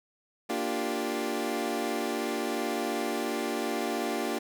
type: chord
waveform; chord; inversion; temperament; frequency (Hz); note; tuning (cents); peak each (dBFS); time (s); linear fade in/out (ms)
25% pulse; G minor seventh; first; equal; 233.1 / 293.7 / 349.2 / 392; Bb3 / D4 / F4 / G4; 0 / 0 / 0 / 0; -31; 0.49-4.39; 10
effects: none